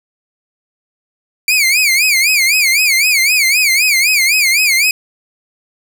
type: tone with vibrato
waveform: sawtooth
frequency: 2300 Hz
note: D7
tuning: 37 cents flat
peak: -6 dBFS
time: 1.48-4.91 s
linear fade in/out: 2 ms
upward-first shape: sine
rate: 3.9 Hz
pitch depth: 180 cents each way
effects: 7-bit